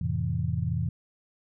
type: chord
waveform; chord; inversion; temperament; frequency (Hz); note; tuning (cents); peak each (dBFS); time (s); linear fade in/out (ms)
sine; F major seventh; none; equal; 87.31 / 110 / 130.81 / 164.81; F2 / A2 / C3 / E3; 0 / 0 / 0 / 0; -31; 0.01-0.89; 5
effects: none